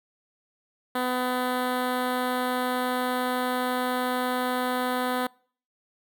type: tone with notch filter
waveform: 10% pulse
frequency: 251.3 Hz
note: B3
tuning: 30 cents sharp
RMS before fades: -27 dBFS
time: 0.95-5.27 s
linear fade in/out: 5 ms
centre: 6100 Hz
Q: 0.96
effects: noise-tail reverb RT60 0.5 s tail -26 dB re dry